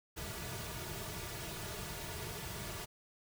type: noise with comb filter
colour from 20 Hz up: pink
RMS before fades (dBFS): -43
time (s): 0.16-2.86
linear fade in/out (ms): 20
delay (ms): 3.8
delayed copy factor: -0.75
effects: none